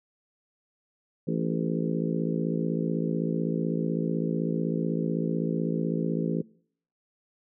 harmonic tone with a mistuned harmonic, 55.9 Hz, A1, 28 cents sharp, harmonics 3 / 4 / 5 / 6 / 7 / 8 / 9, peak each -29 / -31 / -33 / -35 / -36 / -37 / -38 dBFS, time 1.27-6.42 s, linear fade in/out 10 ms, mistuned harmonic 8, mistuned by -36 cents, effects noise-tail reverb RT60 0.6 s tail -24 dB re dry

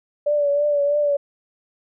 sine tone with vibrato, 580 Hz, D5, 22 cents flat, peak -16 dBFS, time 0.26-1.17 s, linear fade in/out 10 ms, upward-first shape triangle, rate 3.1 Hz, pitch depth 43 cents each way, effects none

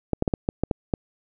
clicks, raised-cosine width 2 ms, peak -8 dBFS, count 8, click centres 0.133 / 0.224 / 0.278 / 0.338 / 0.489 / 0.636 / 0.712 / 0.938 s, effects none

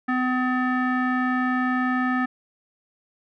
square tone with low-pass filter, 253.5 Hz, B3, 45 cents sharp, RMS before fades -23 dBFS, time 0.08-2.26 s, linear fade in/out 10 ms, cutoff 1600 Hz, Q 7.9, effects none

